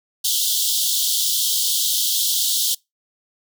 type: high-pass noise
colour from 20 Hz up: pink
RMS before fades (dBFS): -20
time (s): 0.24-2.75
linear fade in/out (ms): 10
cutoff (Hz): 3100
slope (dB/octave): 96
effects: noise-tail reverb RT60 0.2 s tail -25 dB re dry